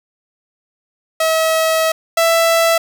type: tone pair in turn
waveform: sawtooth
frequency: 643 / 663 Hz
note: E5 / E5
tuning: -43 / +10 cents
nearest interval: minor second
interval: 53 cents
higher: second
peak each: -9 / -7 dBFS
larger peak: second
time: 1.2-1.92 / 2.17-2.78 s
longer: first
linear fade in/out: 5 ms
effects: none